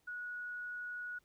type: tone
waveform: sine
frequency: 1461 Hz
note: F#6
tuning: 22 cents flat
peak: -40 dBFS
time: 0.07-1.19 s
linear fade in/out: 10 ms
effects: pink hiss -75 dBFS RMS until 1.24 s